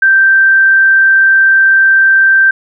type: tone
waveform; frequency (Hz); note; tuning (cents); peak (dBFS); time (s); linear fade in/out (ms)
sine; 1566; G6; -2; -4; 0.02-2.51; 5
effects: none